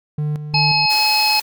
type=tone with tremolo; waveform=triangle; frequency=150 Hz; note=D3; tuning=37 cents sharp; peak=-16 dBFS; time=0.18-0.86 s; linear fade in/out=5 ms; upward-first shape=square; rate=2.8 Hz; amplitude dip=60%
type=harmonic tone; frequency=853 Hz; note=G#5; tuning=46 cents sharp; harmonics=1 / 3 / 5 / 6; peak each=-19 / -19 / -19 / -19 dBFS; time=0.54-1.4 s; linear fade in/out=5 ms
type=high-pass noise; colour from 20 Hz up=white; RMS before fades=-28 dBFS; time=0.89-1.42 s; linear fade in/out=20 ms; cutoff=270 Hz; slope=48 dB/octave
effects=none